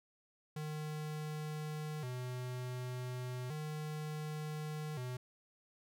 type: tone with vibrato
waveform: square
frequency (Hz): 138.59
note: C#3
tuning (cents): 0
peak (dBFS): -40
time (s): 0.56-5.17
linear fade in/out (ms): 5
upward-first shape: square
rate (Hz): 0.34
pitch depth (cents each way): 170
effects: none